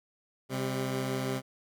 15% pulse tone pair together, 130.81 / 199.24 Hz, C3 / G3, 0 / +28 cents, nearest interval perfect fifth, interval 728 cents, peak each -25 / -30 dBFS, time 0.49-1.42 s, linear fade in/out 50 ms, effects none

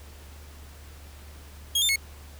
sawtooth tone with pitch steps, 3277 / 3579 / 2184 Hz, G#7 / A7 / C#7, -24 / +29 / -26 cents, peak -18 dBFS, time 1.75-1.96 s, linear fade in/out 5 ms, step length 70 ms, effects added 73 Hz sine -44 dBFS peak until 2.39 s + pink hiss -51 dBFS RMS until 2.39 s

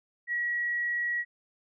sine tone, 1917 Hz, A#6, 48 cents sharp, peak -27 dBFS, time 0.27-1.25 s, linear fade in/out 50 ms, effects none

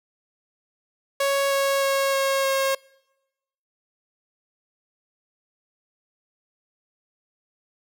sawtooth tone with pitch steps, 554.4 / 550.9 / 547.4 / 543.9 / 540.5 Hz, C#5 / C#5 / C#5 / C#5 / C#5, 0 / -11 / -22 / -33 / -44 cents, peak -16 dBFS, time 1.2-2.75 s, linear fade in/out 5 ms, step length 310 ms, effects noise-tail reverb RT60 1.0 s tail -26 dB re dry

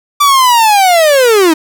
45% pulse linear sweep, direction down, 1174.7 to 303.9 Hz, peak -5 dBFS, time 0.2-1.54 s, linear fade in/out 10 ms, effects none

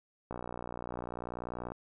click train, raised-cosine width 1 ms, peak -25 dBFS, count 86, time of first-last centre 0.31-1.72 s, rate 60.3 Hz, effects none

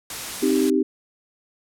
white noise, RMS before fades -31 dBFS, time 0.1-0.7 s, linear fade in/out 2 ms
sine chord, C minor, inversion none, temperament equal, 261.6 / 311.1 / 392 Hz, C4 / Eb4 / G4, 0 / 0 / 0 cents, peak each -21 dBFS, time 0.42-0.83 s, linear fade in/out 10 ms
effects low-pass 12000 Hz 12 dB/octave

